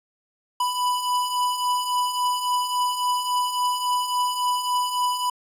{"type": "beating tone pair", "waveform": "square", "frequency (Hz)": [987.8, 991.4], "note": ["B5", "B5"], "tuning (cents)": [0, 6], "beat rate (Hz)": 3.6, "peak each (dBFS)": [-30, -23], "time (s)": [0.6, 5.3], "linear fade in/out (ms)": 5, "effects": ["resampled to 32000 Hz"]}